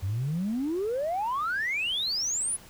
sine exponential sweep, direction up, 88.8 to 10548 Hz, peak -25 dBFS, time 0.02-2.57 s, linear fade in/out 20 ms, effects tanh soft clip ceiling -23 dBFS + pink hiss -51 dBFS RMS until 2.69 s

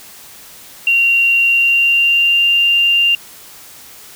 sine tone with pitch glide, 2760 to 2789 Hz, F7 to F7, -21 to -3 cents, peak -9 dBFS, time 0.87-3.15 s, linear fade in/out 2 ms, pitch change +18 cents, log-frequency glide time 1.45-2.43 s, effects white hiss -38 dBFS RMS until 4.15 s

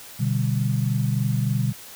sine chord, G major, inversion first, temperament equal, 123.47 / 146.83 / 196 Hz, B2 / D3 / G3, 0 / 0 / 0 cents, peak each -22 / -25 / -27 dBFS, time 0.19-1.73 s, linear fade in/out 20 ms, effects white hiss -42 dBFS RMS until 1.95 s

